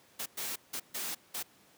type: noise bursts at uneven times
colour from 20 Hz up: white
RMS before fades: -37 dBFS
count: 5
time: 0.19-0.26 / 0.37-0.56 / 0.73-0.8 / 0.94-1.15 / 1.34-1.43 s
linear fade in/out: 10 ms
effects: pink hiss -62 dBFS RMS until 1.77 s + high-pass 150 Hz 12 dB/octave